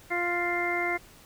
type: harmonic tone with a mistuned harmonic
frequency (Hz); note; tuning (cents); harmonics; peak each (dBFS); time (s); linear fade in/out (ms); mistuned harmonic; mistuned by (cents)
349.3; F4; 0; 1 / 2 / 3 / 4 / 5 / 6; -32 / -32 / -38 / -36 / -38 / -29; 0.1-0.98; 20; 5; +23
effects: pink hiss -53 dBFS RMS until 1.25 s